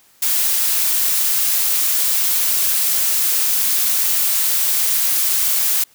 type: noise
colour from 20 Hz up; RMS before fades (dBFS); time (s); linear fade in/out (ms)
blue; -17; 0.22-5.84; 5
effects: white hiss -53 dBFS RMS until 5.94 s